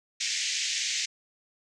white band-pass noise, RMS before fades -30 dBFS, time 0.2-1.06 s, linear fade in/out 10 ms, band 1900 to 7100 Hz, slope 48 dB/octave, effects none

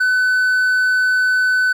triangle tone, 1506 Hz, F#6, 30 cents sharp, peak -11 dBFS, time 0-1.73 s, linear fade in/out 10 ms, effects none

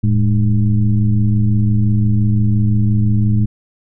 sine tone with frequency modulation, 109.8 Hz, A2, 3 cents flat, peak -10 dBFS, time 0.03-3.46 s, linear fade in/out 10 ms, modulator 96.9 Hz, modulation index 0.98, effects none

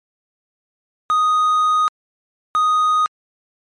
triangle tone bursts at uneven times, 1244.5 Hz, D#6, in tune, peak -11 dBFS, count 2, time 1.1-1.88 / 2.55-3.06 s, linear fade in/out 0 ms, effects MP3 48 kbps

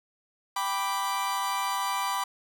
40% pulse chord, G major, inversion none, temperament equal, 784 / 987.8 / 1174.7 Hz, G5 / B5 / D6, 0 / 0 / 0 cents, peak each -33 / -29 / -31 dBFS, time 0.56-2.24 s, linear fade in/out 5 ms, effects none

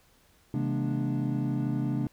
triangle tone cluster, 133.8 / 163.1 / 209.1 / 241 / 294.1 Hz, C3 / E3 / G#3 / B3 / D4, +39 / -18 / +12 / -42 / +3 cents, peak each -28 / -36 / -32 / -32 / -31 dBFS, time 0.54-2.07 s, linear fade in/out 2 ms, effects pink hiss -63 dBFS RMS until 2.12 s

